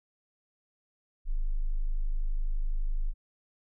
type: tone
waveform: sine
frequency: 25.96 Hz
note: G#0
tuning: in tune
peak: -25 dBFS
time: 1.25-3.14 s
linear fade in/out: 50 ms
effects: none